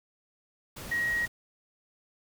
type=tone in noise; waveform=sine; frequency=1893 Hz; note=A#6; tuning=26 cents sharp; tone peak=-26 dBFS; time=0.91-1.26 s; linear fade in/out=10 ms; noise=pink; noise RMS=-42 dBFS; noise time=0.76-1.28 s; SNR=+13 dB; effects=none